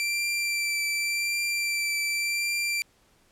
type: tone with vibrato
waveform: sawtooth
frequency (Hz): 2349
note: D7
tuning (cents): 0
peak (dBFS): -22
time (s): 0-2.82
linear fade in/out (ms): 0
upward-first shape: triangle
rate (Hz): 0.88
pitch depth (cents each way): 17
effects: pink hiss -63 dBFS RMS until 3.31 s + low-pass 12000 Hz 12 dB/octave

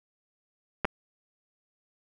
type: clicks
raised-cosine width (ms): 0.5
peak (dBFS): -11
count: 2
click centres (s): 0.847 / 0.852
effects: none

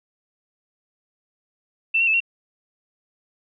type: tone with pitch steps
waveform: sine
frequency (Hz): 2676 / 2737 / 2616 / 2733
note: E7 / F7 / E7 / F7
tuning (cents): +25 / -36 / -14 / -38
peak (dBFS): -16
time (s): 1.94-2.204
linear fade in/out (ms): 10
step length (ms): 66
effects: none

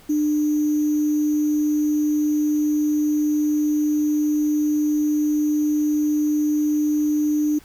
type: tone with sample-and-hold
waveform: sine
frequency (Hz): 300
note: D4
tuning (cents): +37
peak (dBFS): -17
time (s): 0.09-7.59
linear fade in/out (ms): 10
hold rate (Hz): 6300
effects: pink hiss -50 dBFS RMS until 7.64 s

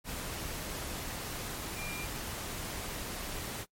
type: tone in noise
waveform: sine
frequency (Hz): 2390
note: D7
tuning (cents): +30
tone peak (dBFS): -41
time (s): 1.75-2.08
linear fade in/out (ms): 50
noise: pink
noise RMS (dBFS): -39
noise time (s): 0.04-3.66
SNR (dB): -5
effects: noise-tail reverb RT60 0.1 s tail -22 dB re dry + MP3 64 kbps

